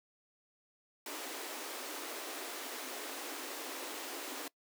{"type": "high-pass noise", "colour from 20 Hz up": "pink", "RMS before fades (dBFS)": -43, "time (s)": [1.06, 4.48], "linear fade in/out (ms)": 2, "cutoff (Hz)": 260, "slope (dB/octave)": 96, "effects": ["noise-tail reverb RT60 0.1 s tail -22 dB re dry"]}